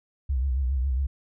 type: tone with vibrato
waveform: sine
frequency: 65.6 Hz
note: C2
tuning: 5 cents sharp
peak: -22 dBFS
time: 0.29-1.07 s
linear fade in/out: 10 ms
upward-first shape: triangle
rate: 7.3 Hz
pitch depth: 140 cents each way
effects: none